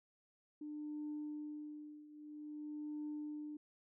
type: tone with tremolo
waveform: sine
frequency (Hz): 299.6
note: D4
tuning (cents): +35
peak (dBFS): -39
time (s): 0.61-3.57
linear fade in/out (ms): 5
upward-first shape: triangle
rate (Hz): 0.51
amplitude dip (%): 85
effects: tanh soft clip ceiling -37 dBFS